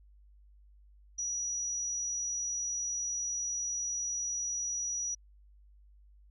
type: tone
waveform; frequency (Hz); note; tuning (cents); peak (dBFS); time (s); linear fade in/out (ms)
sine; 5830; F#8; -26; -32; 1.18-5.15; 10
effects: added 50 Hz sine -56 dBFS peak until 6.3 s